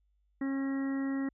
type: harmonic tone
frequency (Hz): 271.9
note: C#4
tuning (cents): -33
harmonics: 1 / 2 / 3 / 4 / 5 / 6 / 7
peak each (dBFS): -30 / -46 / -51 / -51 / -51 / -54 / -46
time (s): 0.41-1.29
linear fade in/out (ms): 5
effects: added 50 Hz sine -69 dBFS peak until 1.33 s